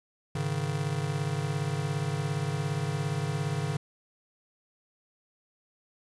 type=chord; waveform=square; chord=Ab suspended fourth; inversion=none; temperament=just; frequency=103.83 / 138.43 / 155.74 Hz; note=Ab2 / Db3 / Eb3; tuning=0 / -2 / +2 cents; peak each=-37 / -32 / -33 dBFS; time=0.35-3.77 s; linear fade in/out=5 ms; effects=resampled to 24000 Hz + 10-bit